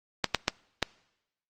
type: clicks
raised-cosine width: 0.2 ms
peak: -5 dBFS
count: 4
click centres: 0.243 / 0.347 / 0.481 / 0.827 s
effects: noise-tail reverb RT60 0.9 s tail -24 dB re dry + Opus 24 kbps